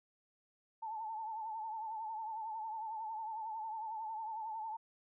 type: tone with vibrato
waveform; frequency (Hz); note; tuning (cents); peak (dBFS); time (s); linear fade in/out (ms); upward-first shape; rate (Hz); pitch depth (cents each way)
sine; 880; A5; 0; -39; 0.82-4.77; 10; triangle; 11; 77
effects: none